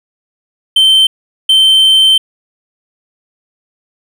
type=tone pair in turn; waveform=triangle; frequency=3106 / 3106 Hz; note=G7 / G7; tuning=-17 / -17 cents; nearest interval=unison; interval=0 cents; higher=neither; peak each=-3 dBFS; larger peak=neither; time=0.76-1.07 / 1.49-2.18 s; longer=second; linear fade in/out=5 ms; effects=none